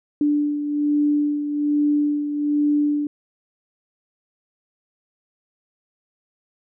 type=beating tone pair; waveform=sine; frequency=293.7 / 294.9 Hz; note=D4 / D4; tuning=0 / +7 cents; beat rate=1.2 Hz; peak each=-18 / -26 dBFS; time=0.21-3.07 s; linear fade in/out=2 ms; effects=none